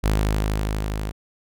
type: tone with level ramp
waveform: sawtooth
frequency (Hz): 52.3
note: G#1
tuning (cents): +13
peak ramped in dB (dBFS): -13 to -22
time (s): 0.03-1.12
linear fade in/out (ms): 20
effects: none